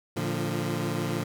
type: chord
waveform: 20% pulse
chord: Bb major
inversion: none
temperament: equal with one note detuned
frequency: 114.08 / 146.83 / 174.61 Hz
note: Bb2 / D3 / F3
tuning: -37 / 0 / 0 cents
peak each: -27 dBFS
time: 0.16-1.24 s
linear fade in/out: 10 ms
effects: none